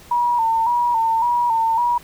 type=tone with vibrato; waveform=sine; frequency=932.3 Hz; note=A#5; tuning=in tune; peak=-15 dBFS; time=0.11-1.98 s; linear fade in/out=5 ms; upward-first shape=square; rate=1.8 Hz; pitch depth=54 cents each way; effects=pink hiss -45 dBFS RMS until 2.03 s